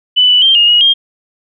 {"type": "tone with pitch steps", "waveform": "sine", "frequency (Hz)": [2990, 2971, 3159, 2846, 2894, 3218], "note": ["F#7", "F#7", "G7", "F7", "F#7", "G7"], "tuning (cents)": [17, 6, 13, 32, -39, 45], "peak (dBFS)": -5, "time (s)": [0.16, 0.94], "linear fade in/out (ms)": 20, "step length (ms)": 130, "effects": []}